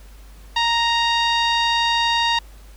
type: tone with low-pass filter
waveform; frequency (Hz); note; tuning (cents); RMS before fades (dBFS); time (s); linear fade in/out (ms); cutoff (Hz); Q
sawtooth; 932.3; A#5; 0; -19; 0.56-2.39; 5; 4000; 3
effects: added 50 Hz sine -40 dBFS peak until 2.76 s + pink hiss -51 dBFS RMS until 2.76 s